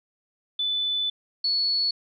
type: tone pair in turn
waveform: sine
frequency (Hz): 3497 / 4406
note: A7 / C#8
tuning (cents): -11 / -11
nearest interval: major third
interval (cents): 400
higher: second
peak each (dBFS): -23 / -21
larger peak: second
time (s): 0.59-1.1 / 1.44-1.91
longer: first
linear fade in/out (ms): 5
effects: none